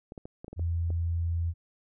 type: clicks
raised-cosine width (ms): 2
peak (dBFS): -28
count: 8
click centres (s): 0.121 / 0.178 / 0.255 / 0.445 / 0.481 / 0.53 / 0.595 / 0.904
type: tone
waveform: sine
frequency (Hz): 84.3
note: E2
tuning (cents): +39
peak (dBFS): -26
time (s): 0.56-1.54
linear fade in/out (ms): 50
effects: none